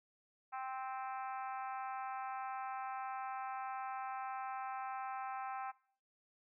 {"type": "harmonic tone", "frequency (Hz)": 261.6, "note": "C4", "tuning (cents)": 0, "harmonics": [3, 4, 5, 6, 7, 8, 9, 10], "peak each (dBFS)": [-42, -47, -47, -54, -59, -61, -59, -62], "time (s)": [0.52, 5.72], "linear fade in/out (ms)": 20, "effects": ["noise-tail reverb RT60 0.5 s tail -20 dB re dry"]}